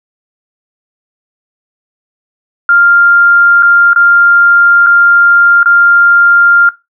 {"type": "tone with dropouts", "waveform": "sine", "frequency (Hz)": 1396.9, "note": "F6", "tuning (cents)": 0, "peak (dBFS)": -3, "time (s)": [2.69, 6.69], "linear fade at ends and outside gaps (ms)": 2, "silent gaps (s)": [[3.625, 3.63], [3.933, 3.96], [4.864, 4.868], [5.631, 5.658]], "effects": ["noise-tail reverb RT60 0.2 s tail -17 dB re dry"]}